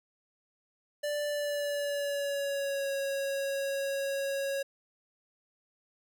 square tone with pitch glide, 587.3 to 551.1 Hz, D5 to C#5, 0 to -10 cents, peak -31 dBFS, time 1.03-4.63 s, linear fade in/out 10 ms, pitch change -110 cents, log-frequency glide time 1.27-2.92 s, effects none

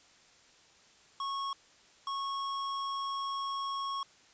square tone bursts at uneven times, 1100 Hz, C#6, 14 cents flat, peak -34 dBFS, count 2, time 1.2-1.53 / 2.07-4.03 s, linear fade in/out 2 ms, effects white hiss -61 dBFS RMS until 4.33 s + resampled to 16000 Hz

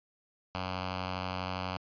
5% pulse tone with notch filter, 92.3 Hz, F#2, 4 cents flat, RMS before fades -36 dBFS, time 0.55-1.77 s, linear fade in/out 0 ms, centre 380 Hz, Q 0.87, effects resampled to 11025 Hz

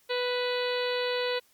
harmonic tone with a mistuned harmonic, 493.9 Hz, B4, in tune, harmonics 1 / 2 / 3 / 4 / 5 / 6 / 7 / 8 / 9, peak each -28 / -37 / -38 / -38 / -39 / -40 / -41 / -37 / -42 dBFS, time 0.09-1.4 s, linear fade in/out 20 ms, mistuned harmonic 5, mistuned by +18 cents, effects white hiss -64 dBFS RMS until 1.53 s + MP3 96 kbps

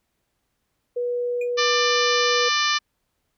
sine tone, 486.5 Hz, B4, 26 cents flat, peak -22 dBFS, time 0.96-2.49 s, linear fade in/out 10 ms
triangle tone with exponential decay, 2449 Hz, D#7, 28 cents flat, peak -29 dBFS, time 1.41-1.51 s, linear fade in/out 5 ms, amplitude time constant 21 ms
harmonic tone, 594 Hz, D5, 20 cents sharp, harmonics 2 / 3 / 4 / 5 / 6 / 7 / 8 / 9 / 10, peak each -24 / -26 / -27 / -28 / -29 / -29 / -30 / -31 / -31 dBFS, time 1.57-2.79 s, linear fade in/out 20 ms
effects pink hiss -74 dBFS RMS until 3.37 s

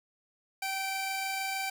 sawtooth tone pair together, 772.2 / 2343 Hz, G5 / D7, -26 / -5 cents, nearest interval octave + perfect fifth, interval 1921 cents, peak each -30 / -32 dBFS, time 0.62-1.7 s, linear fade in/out 5 ms, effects none

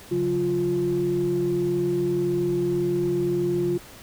sine tone cluster, 141.1 / 182.8 / 350.6 Hz, C#3 / F#3 / F4, +31 / -21 / +7 cents, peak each -29 / -30 / -21 dBFS, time 0.11-3.78 s, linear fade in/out 10 ms, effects tanh soft clip ceiling -14 dBFS + pink hiss -45 dBFS RMS until 4.02 s

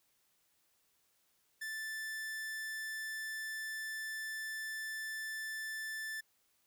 45% pulse tone, 1760 Hz, A6, in tune, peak -39 dBFS, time 1.61-6.21 s, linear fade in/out 10 ms, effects white hiss -75 dBFS RMS until 6.66 s

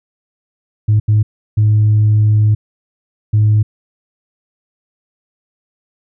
sine tone bursts at uneven times, 106.6 Hz, G#2, 46 cents sharp, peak -6 dBFS, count 4, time 0.88-1 / 1.08-1.23 / 1.57-2.55 / 3.33-3.63 s, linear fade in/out 10 ms, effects tanh soft clip ceiling -5 dBFS

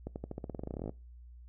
accelerating click train, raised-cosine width 2 ms, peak -25 dBFS, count 20, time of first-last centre 0.07-0.894 s, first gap 89 ms, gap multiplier 0.91, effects noise-tail reverb RT60 0.3 s tail -23 dB re dry + added 60 Hz sine -49 dBFS peak until 1.48 s

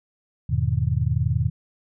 sine chord, E major seventh, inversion none, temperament just, 82.41 / 103.01 / 123.61 / 154.51 Hz, E2 / G#2 / B2 / D#3, 0 / -14 / +2 / -12 cents, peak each -25 / -25 / -23 / -27 dBFS, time 0.49-1.5 s, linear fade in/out 10 ms, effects none

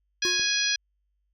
harmonic tone, 830.6 Hz, G#5, in tune, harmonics 2 / 3 / 4 / 5 / 6 / 7, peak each -30 / -30 / -30 / -30 / -30 / -30 dBFS, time 0.22-0.76 s, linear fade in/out 5 ms
square tone with exponential decay, 358.5 Hz, F4, 45 cents sharp, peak -28 dBFS, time 0.25-0.59 s, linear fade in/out 0 ms, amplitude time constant 73 ms
click, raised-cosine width 2 ms, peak -29 dBFS, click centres 0.396 s
effects added 50 Hz sine -70 dBFS peak until 1.33 s

